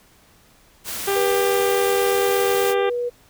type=noise; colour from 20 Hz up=white; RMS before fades=-29 dBFS; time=0.84-2.75 s; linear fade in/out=50 ms
type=harmonic tone; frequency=396.3 Hz; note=G4; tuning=19 cents sharp; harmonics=1 / 2 / 3 / 4 / 5 / 6 / 7 / 8 / 9; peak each=-20 / -26 / -30 / -32 / -34 / -36 / -37 / -38 / -39 dBFS; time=1.07-2.9 s; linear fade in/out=10 ms
type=tone; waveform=sine; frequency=484.7 Hz; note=B4; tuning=32 cents flat; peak=-21 dBFS; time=1.15-3.1 s; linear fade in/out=20 ms
effects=pink hiss -54 dBFS RMS until 3.29 s